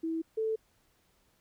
sine tone pair in turn, 325.4 / 441.2 Hz, E4 / A4, -22 / +5 cents, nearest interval perfect fourth, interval 527 cents, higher second, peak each -30 / -28 dBFS, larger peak second, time 0.03-0.22 / 0.37-0.56 s, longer neither, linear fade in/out 10 ms, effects pink hiss -70 dBFS RMS until 1.4 s

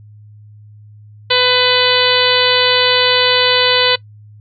harmonic tone, 500 Hz, B4, 21 cents sharp, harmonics 1 / 2 / 3 / 4 / 5 / 6 / 7 / 8 / 9, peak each -16 / -20 / -20 / -20 / -22 / -17 / -18 / -17 / -22 dBFS, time 1.3-3.96 s, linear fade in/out 10 ms, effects noise-tail reverb RT60 0.1 s tail -22 dB re dry + added 105 Hz sine -37 dBFS peak until 4.4 s

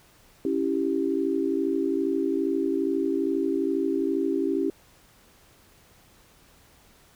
sine chord, C# diminished, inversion none, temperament equal, 277.2 / 329.6 / 392 Hz, C#4 / E4 / G4, 0 / 0 / 0 cents, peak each -27 dBFS, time 0.45-4.7 s, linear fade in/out 2 ms, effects pink hiss -57 dBFS RMS until 7.15 s

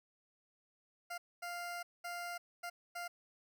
20% pulse tone bursts at uneven times, 698.5 Hz, F5, in tune, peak -36 dBFS, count 5, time 1.1-1.18 / 1.42-1.83 / 2.04-2.38 / 2.63-2.7 / 2.95-3.08 s, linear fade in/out 10 ms, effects none

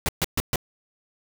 pink noise bursts, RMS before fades -23 dBFS, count 4, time 0.06-0.558 s, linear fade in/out 0 ms, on 27 ms, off 130 ms, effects none

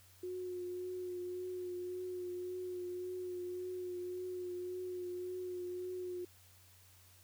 sine tone with vibrato, 361.6 Hz, F#4, 40 cents flat, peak -39 dBFS, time 0.23-6.25 s, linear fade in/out 5 ms, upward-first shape triangle, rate 1.8 Hz, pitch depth 24 cents each way, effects added 92 Hz sine -64 dBFS peak until 7.23 s + white hiss -64 dBFS RMS until 7.23 s

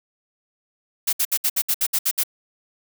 blue noise bursts, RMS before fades -20 dBFS, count 10, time 1.07-2.236 s, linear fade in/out 10 ms, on 59 ms, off 64 ms, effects none

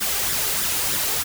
white noise with flanger, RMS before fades -23 dBFS, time 0-1.24 s, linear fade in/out 20 ms, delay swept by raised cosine 0.55 to 2.55 ms, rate 3.2 Hz, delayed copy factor +0.5, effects none

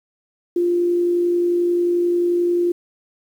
sine tone with amplitude modulation, 349.2 Hz, F4, in tune, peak -14 dBFS, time 0.56-2.72 s, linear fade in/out 5 ms, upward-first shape sine, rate 51.3 Hz, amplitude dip 25%, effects 8-bit

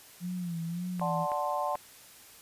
sine tone with vibrato, 173.2 Hz, F3, 14 cents flat, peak -32 dBFS, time 0.2-1.27 s, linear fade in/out 50 ms, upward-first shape sine, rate 1.8 Hz, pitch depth 82 cents each way
clicks, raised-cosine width 0.5 ms, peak -27 dBFS, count 3, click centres 0.996 / 1.318 / 1.754 s
sine chord, D dominant seventh, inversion none, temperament equal, 587.3 / 740 / 880 / 1046.5 Hz, D5 / F#5 / A5 / C6, 0 / 0 / 0 / 0 cents, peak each -34 dBFS, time 1.01-1.76 s, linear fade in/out 5 ms
effects white hiss -53 dBFS RMS until 2.41 s + resampled to 32000 Hz

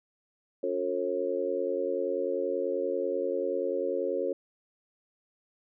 harmonic tone with a mistuned harmonic, 90.3 Hz, F#2, 42 cents flat, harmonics 3 / 4 / 5 / 6, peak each -38 / -33 / -32 / -31 dBFS, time 0.63-4.33 s, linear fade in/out 5 ms, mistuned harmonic 3, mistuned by +77 cents, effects none

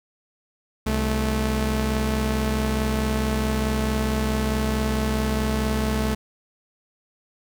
sawtooth tone pair together, 64.6 / 217.3 Hz, C2 / A3, -21 / -21 cents, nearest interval octave + major sixth, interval 2100 cents, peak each -20 dBFS, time 0.86-6.15 s, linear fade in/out 10 ms, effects none

